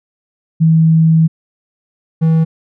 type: tone pair in turn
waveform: sine / triangle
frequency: 161.4 / 161.4 Hz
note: E3 / E3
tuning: -36 / -36 cents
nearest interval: unison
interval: 0 cents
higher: neither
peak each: -6 dBFS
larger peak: neither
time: 0.6-1.28 / 2.21-2.45 s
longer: first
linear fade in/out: 20 ms
effects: none